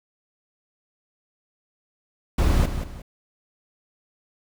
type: noise with echo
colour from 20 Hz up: brown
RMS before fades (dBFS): -19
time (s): 2.38-2.66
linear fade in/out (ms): 5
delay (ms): 180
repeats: 2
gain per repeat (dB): -9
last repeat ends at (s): 3.02
effects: none